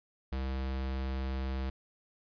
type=tone; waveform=square; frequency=66 Hz; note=C2; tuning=16 cents sharp; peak=-33 dBFS; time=0.32-1.7 s; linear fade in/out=5 ms; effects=resampled to 11025 Hz + 12-bit